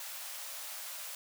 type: high-pass noise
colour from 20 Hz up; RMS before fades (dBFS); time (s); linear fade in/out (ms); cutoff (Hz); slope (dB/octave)
white; -43; 0-1.15; 2; 530; 96
effects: none